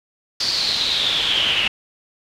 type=noise with band-pass filter sweep; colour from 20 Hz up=brown; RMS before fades=-20 dBFS; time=0.4-1.68 s; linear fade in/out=5 ms; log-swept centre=4700 to 2800 Hz; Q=8.2; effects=none